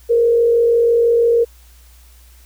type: tone with frequency modulation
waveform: sine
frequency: 467.8 Hz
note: A#4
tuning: 6 cents sharp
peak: -10 dBFS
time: 0.09-1.45 s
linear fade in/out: 20 ms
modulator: 46 Hz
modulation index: 0.38
effects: added 60 Hz sine -43 dBFS peak until 2.45 s + white hiss -51 dBFS RMS until 2.45 s